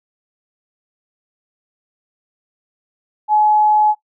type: tone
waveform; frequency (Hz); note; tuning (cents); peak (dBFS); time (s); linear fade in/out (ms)
sine; 849; G#5; +38; -10; 3.28-3.95; 50
effects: noise-tail reverb RT60 0.1 s tail -17 dB re dry

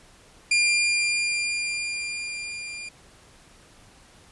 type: tone with level ramp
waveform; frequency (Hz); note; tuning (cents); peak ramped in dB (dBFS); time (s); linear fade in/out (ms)
sawtooth; 2399; D7; +36; -14 to -31; 0.51-2.89; 5
effects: pink hiss -53 dBFS RMS until 4.31 s + resampled to 24000 Hz

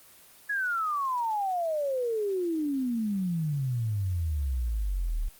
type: exponential sweep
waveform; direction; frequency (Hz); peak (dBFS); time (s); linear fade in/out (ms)
sine; down; 1700 to 35.17; -26; 0.49-5.29; 10
effects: white hiss -54 dBFS RMS until 5.39 s + Opus 24 kbps

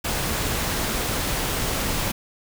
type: noise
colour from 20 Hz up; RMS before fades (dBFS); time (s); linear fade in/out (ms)
pink; -25; 0.04-2.12; 10
effects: none

